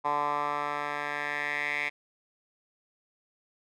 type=tone with band-pass filter sweep; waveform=10% pulse; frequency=146.3 Hz; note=D3; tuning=6 cents flat; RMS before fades=-31 dBFS; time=0.04-1.9 s; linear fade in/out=20 ms; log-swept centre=1000 to 2200 Hz; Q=4.4; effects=none